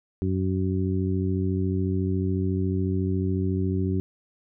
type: harmonic tone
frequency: 94 Hz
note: F#2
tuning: 28 cents sharp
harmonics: 1 / 2 / 3 / 4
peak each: -25 / -28 / -30 / -31 dBFS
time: 0.22-4 s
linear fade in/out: 0 ms
effects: none